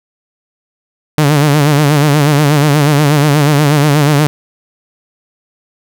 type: tone with vibrato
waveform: sawtooth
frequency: 146.83 Hz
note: D3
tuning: in tune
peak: -3 dBFS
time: 1.18-4.27 s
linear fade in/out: 0 ms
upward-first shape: sine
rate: 8.3 Hz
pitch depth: 86 cents each way
effects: none